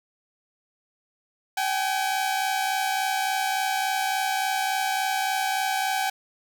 sawtooth tone pair together, 767.1 / 830.6 Hz, G5 / G#5, -38 / 0 cents, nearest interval minor second, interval 138 cents, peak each -21 / -25 dBFS, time 1.57-6.1 s, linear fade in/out 5 ms, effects none

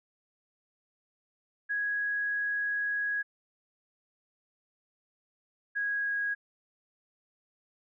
sine tone pair in turn, 1661.2 / 1649.7 Hz, G#6 / G#6, 0 / -12 cents, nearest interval unison, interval 12 cents, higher first, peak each -28 dBFS, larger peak neither, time 1.69-3.23 / 5.75-6.35 s, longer first, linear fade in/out 20 ms, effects none

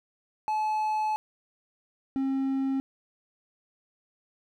triangle tone pair in turn, 860 / 268.7 Hz, A5 / C4, -40 / +46 cents, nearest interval octave + minor sixth, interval 2014 cents, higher first, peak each -23 dBFS, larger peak neither, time 0.48-1.16 / 2.16-2.8 s, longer first, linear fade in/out 0 ms, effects none

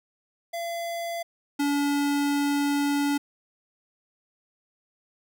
square tone pair in turn, 680 / 285.9 Hz, F5 / D4, -46 / -46 cents, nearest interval octave + minor third, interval 1500 cents, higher first, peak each -30 / -23 dBFS, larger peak second, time 0.53-1.23 / 1.59-3.18 s, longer second, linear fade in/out 10 ms, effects none

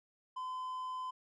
triangle tone, 1021 Hz, C6, 43 cents flat, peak -36 dBFS, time 0.36-1.11 s, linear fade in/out 10 ms, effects resampled to 22050 Hz

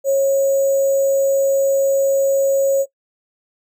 sine tone with sample-and-hold, 547 Hz, C#5, 23 cents flat, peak -12 dBFS, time 0.04-2.86 s, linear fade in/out 50 ms, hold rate 7350 Hz, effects noise-tail reverb RT60 0.1 s tail -21 dB re dry

